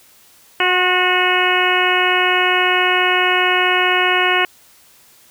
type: harmonic tone with a mistuned harmonic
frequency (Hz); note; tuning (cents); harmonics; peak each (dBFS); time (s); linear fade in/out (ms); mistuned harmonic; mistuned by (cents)
364.9; F#4; -24; 1 / 2 / 3 / 4 / 5 / 6 / 7 / 8; -21 / -21 / -21 / -21 / -21 / -21 / -21 / -21; 0.6-4.45; 2; 3; -23
effects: white hiss -49 dBFS RMS until 5.3 s